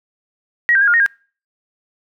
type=tone with pitch steps; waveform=sine; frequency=1902 / 1580 / 1636 / 1419 / 1860 / 1617 Hz; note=A#6 / G6 / G#6 / F6 / A#6 / G#6; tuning=+34 / +13 / -26 / +27 / -4 / -47 cents; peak=-10 dBFS; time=0.69-1.062 s; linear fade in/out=0 ms; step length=62 ms; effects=noise-tail reverb RT60 0.4 s tail -26 dB re dry